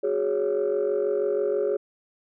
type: chord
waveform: sine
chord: F# suspended second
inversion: none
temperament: just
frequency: 370 / 416.2 / 555 Hz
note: F#4 / G#4 / C#5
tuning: 0 / +4 / +2 cents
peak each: -27 / -23 / -26 dBFS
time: 0.03-1.77 s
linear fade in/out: 10 ms
effects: tanh soft clip ceiling -17 dBFS